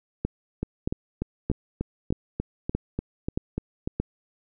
two click trains, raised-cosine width 3 ms, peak -14 / -12 dBFS, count 12 / 7, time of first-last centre 0.63-3.875 / 0.25-4 s, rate 3.39 / 1.6 Hz, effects none

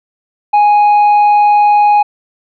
triangle tone with tanh clipping, 830 Hz, G#5, 1 cent flat, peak -6 dBFS, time 0.53-2.03 s, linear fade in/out 10 ms, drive 8 dB, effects none

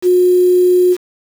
sine tone with quantisation, 361.2 Hz, F#4, 42 cents flat, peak -7 dBFS, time 0.02-0.97 s, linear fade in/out 50 ms, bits 5, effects none

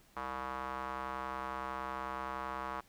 square tone with band-pass filter, 65.41 Hz, C2, in tune, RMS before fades -40 dBFS, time 0.16-2.81 s, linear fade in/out 10 ms, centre 1100 Hz, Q 2.9, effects pink hiss -65 dBFS RMS until 2.88 s

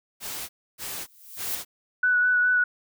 white noise bursts, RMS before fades -34 dBFS, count 3, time 0.2-1.65 s, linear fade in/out 50 ms, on 290 ms, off 290 ms
violet noise with exponential growth, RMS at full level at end -28 dBFS, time 0.95-1.55 s, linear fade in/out 0 ms, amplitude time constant 130 ms
sine tone with vibrato, 1480 Hz, F#6, in tune, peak -18 dBFS, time 2.03-2.64 s, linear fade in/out 5 ms, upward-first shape sine, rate 4.8 Hz, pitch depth 18 cents each way
effects none

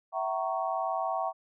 sine chord, F# dominant seventh, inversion third, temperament equal with one note detuned, 659.3 / 759.5 / 932.3 / 1108.7 Hz, E5 / F#5 / A#5 / C#6, 0 / +45 / 0 / 0 cents, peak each -33 / -32 / -36 / -35 dBFS, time 0.12-1.33 s, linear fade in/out 50 ms, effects none

